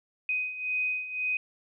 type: beating tone pair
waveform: sine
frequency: 2503 / 2504.9 Hz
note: D#7 / D#7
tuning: +10 / +11 cents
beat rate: 1.9 Hz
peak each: -34 / -29 dBFS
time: 0.29-1.37 s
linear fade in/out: 2 ms
effects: none